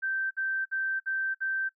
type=tone bursts; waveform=sine; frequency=1559 Hz; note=G6; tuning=10 cents flat; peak=-27 dBFS; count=5; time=0.02-1.694 s; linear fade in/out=20 ms; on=290 ms; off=56 ms; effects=noise-tail reverb RT60 0.1 s tail -22 dB re dry